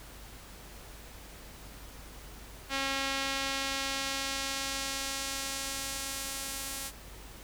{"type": "tone with band-pass filter sweep", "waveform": "sawtooth", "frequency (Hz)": 271.9, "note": "C#4", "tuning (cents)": -33, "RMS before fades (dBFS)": -35, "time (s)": [2.69, 6.92], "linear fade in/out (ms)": 50, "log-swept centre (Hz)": [3000, 11000], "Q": 0.75, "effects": ["added 50 Hz sine -50 dBFS peak until 7.43 s", "pink hiss -50 dBFS RMS until 7.43 s"]}